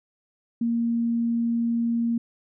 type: tone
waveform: sine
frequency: 233.1 Hz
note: A#3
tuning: in tune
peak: -21 dBFS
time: 0.61-2.18 s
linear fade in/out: 5 ms
effects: none